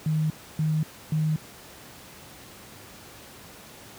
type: tone bursts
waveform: sine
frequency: 155.56 Hz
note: D#3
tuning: in tune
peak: -21 dBFS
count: 3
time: 0.06-1.36 s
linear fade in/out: 2 ms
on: 240 ms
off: 290 ms
effects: pink hiss -46 dBFS RMS until 3.98 s + high-pass 80 Hz 12 dB/octave